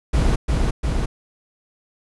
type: noise with echo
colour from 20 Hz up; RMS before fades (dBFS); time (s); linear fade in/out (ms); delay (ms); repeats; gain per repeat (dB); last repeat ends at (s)
brown; -17; 0.13-0.36; 10; 350; 2; -2; 1.06
effects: resampled to 24000 Hz